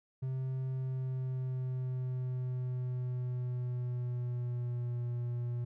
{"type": "tone with pitch glide", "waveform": "triangle", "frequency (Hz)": [130.81, 120.65], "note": ["C3", "B2"], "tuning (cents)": [0, -40], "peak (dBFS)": -31, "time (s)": [0.22, 5.65], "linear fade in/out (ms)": 10, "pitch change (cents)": -140, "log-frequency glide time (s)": [0.71, 5.05], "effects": []}